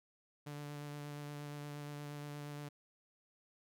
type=tone with vibrato; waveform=sawtooth; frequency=146.2 Hz; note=D3; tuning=7 cents flat; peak=-40 dBFS; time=0.46-2.69 s; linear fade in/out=10 ms; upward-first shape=sine; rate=8.5 Hz; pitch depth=13 cents each way; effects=none